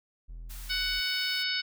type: tone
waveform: triangle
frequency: 41.63 Hz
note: E1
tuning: 18 cents sharp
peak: -37 dBFS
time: 0.28-1.01 s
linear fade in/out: 20 ms
type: high-pass noise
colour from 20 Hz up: white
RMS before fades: -47 dBFS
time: 0.49-1.44 s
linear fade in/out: 20 ms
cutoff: 890 Hz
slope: 12 dB/octave
type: harmonic tone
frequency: 744 Hz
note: F#5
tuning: 9 cents sharp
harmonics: 2 / 3 / 4 / 5 / 6 / 7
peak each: -35 / -35 / -35 / -35 / -35 / -35 dBFS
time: 0.69-1.62 s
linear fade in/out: 20 ms
effects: none